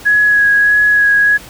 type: tone with vibrato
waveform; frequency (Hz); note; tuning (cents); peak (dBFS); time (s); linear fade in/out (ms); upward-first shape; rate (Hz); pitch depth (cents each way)
sine; 1670; G#6; +9; -7; 0.05-1.38; 20; sine; 1.6; 15
effects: pink hiss -35 dBFS RMS until 1.49 s